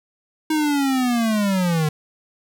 square linear sweep, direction down, 315.4 to 149.5 Hz, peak -18 dBFS, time 0.5-1.89 s, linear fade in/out 5 ms, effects none

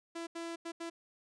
sawtooth tone bursts at uneven times, 334.8 Hz, E4, 27 cents sharp, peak -35 dBFS, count 4, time 0.15-0.27 / 0.35-0.56 / 0.65-0.72 / 0.8-0.9 s, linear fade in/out 10 ms, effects resampled to 22050 Hz

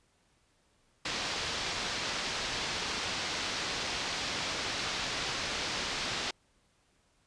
white low-pass noise, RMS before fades -35 dBFS, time 1.05-6.31 s, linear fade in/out 5 ms, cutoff 5300 Hz, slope 24 dB/octave, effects pink hiss -70 dBFS RMS until 7.26 s + resampled to 22050 Hz

